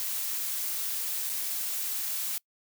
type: noise with dropouts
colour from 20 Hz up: blue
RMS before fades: -32 dBFS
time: 0-2.38 s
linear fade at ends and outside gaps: 0 ms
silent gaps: 1.294-1.298 s
effects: noise-tail reverb RT60 0.1 s tail -25 dB re dry